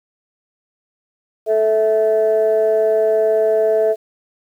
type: tone pair together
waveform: sine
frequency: 437 / 654.8 Hz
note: A4 / E5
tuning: -12 / -12 cents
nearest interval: perfect fifth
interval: 700 cents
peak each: -14 dBFS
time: 1.46-3.96 s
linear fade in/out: 50 ms
effects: tanh soft clip ceiling -7 dBFS + 8-bit